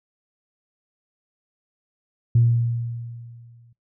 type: tone with exponential decay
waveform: sine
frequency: 117.7 Hz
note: A#2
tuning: 17 cents sharp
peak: -11 dBFS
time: 2.35-3.73 s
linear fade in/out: 5 ms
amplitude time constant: 300 ms
effects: noise-tail reverb RT60 0.2 s tail -23 dB re dry + tanh soft clip ceiling -7 dBFS